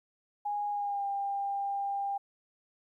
sine tone with pitch glide, 824 to 797.8 Hz, G#5 to G5, -14 to +30 cents, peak -30 dBFS, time 0.45-2.18 s, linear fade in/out 10 ms, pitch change -56 cents, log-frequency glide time 0.7-1.06 s, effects 12-bit

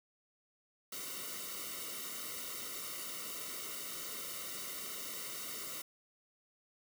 white noise with comb filter, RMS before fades -43 dBFS, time 0.92-5.82 s, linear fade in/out 5 ms, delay 1.2 ms, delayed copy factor -1, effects none

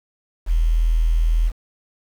sine tone, 40.82 Hz, E1, 16 cents flat, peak -14 dBFS, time 0.46-1.52 s, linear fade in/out 50 ms, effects 7-bit

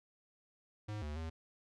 square tone with pitch steps, 105.7 / 74.7 / 80.7 Hz, G#2 / D2 / E2, +31 / +30 / -36 cents, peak -40 dBFS, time 0.88-1.3 s, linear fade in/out 10 ms, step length 140 ms, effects low-pass 6000 Hz 12 dB/octave

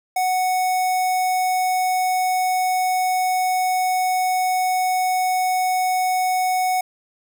square tone with notch filter, 740 Hz, F#5, in tune, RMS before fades -20 dBFS, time 0.16-6.81 s, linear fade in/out 5 ms, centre 3400 Hz, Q 1.6, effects none

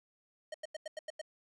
square tone bursts, 622.3 Hz, D#5, in tune, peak -39 dBFS, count 7, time 0.52-1.215 s, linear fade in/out 5 ms, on 23 ms, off 89 ms, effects resampled to 22050 Hz + 11-bit

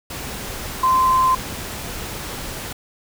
sine tone in noise, 1037 Hz, C6, 16 cents flat, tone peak -13 dBFS, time 0.83-1.35 s, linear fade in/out 5 ms, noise pink, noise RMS -30 dBFS, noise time 0.1-2.73 s, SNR +14 dB, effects none

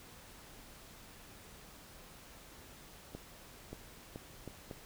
accelerating click train, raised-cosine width 2 ms, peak -30 dBFS, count 5, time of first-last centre 3.15-4.712 s, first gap 580 ms, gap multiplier 0.74, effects pink hiss -55 dBFS RMS until 4.85 s

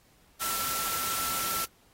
sine tone in noise, 1339 Hz, E6, 27 cents sharp, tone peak -34 dBFS, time 0.4-1.66 s, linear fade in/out 20 ms, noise white, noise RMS -32 dBFS, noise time 0.4-1.66 s, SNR -5 dB, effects pink hiss -63 dBFS RMS until 1.93 s + AAC 48 kbps

